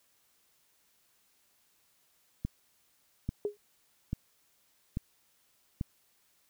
click train, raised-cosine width 5 ms, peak -20 dBFS, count 5, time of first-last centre 2.45-5.811 s, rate 1.19 Hz
sine tone with exponential decay, 412.9 Hz, G#4, 10 cents flat, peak -25 dBFS, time 3.45-3.57 s, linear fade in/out 1 ms, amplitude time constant 25 ms
effects white hiss -70 dBFS RMS until 6.49 s

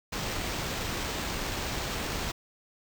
pink noise with sample-and-hold, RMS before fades -33 dBFS, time 0.12-2.32 s, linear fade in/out 10 ms, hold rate 11025 Hz, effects none

